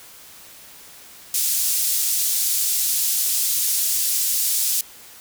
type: band-pass noise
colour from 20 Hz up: white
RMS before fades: -21 dBFS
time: 1.34-4.81 s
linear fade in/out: 2 ms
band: 5300 to 16000 Hz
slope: 12 dB/octave
effects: white hiss -44 dBFS RMS until 5.2 s